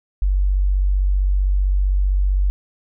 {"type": "tone", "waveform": "sine", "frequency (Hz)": 47.75, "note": "G1", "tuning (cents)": -45, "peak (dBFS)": -14, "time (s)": [0.22, 2.5], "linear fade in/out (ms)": 0, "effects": []}